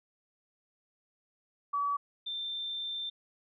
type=tone pair in turn; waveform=sine; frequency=1142 / 3572 Hz; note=D6 / A7; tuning=-49 / +25 cents; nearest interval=octave + minor sixth; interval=1974 cents; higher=second; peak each=-28 / -34 dBFS; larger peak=first; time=1.73-1.97 / 2.26-3.1 s; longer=second; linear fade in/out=10 ms; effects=none